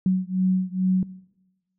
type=beating tone pair; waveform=sine; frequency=185 / 187.3 Hz; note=F#3 / F#3; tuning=0 / +21 cents; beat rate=2.3 Hz; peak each=-22 dBFS; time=0.06-1.03 s; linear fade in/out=2 ms; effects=noise-tail reverb RT60 1.0 s tail -21 dB re dry